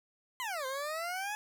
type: exponential two-way sweep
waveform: 20% pulse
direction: down then up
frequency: 1048 to 514 to 856 Hz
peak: -30 dBFS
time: 0.4-1.35 s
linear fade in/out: 0 ms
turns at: 0.66 s
effects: none